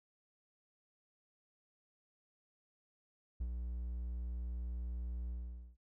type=tone with ADSR envelope; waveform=triangle; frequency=60 Hz; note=B1; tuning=49 cents flat; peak=-32 dBFS; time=3.4-5.77 s; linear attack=10 ms; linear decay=60 ms; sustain=-4 dB; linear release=470 ms; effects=none